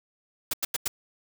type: noise bursts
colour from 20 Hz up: white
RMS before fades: -27 dBFS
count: 4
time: 0.51-0.88 s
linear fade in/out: 5 ms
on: 25 ms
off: 90 ms
effects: none